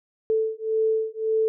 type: beating tone pair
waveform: sine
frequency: 440 / 441.8 Hz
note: A4 / A4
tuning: 0 / +7 cents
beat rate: 1.8 Hz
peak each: -24 dBFS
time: 0.3-1.48 s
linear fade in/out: 0 ms
effects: none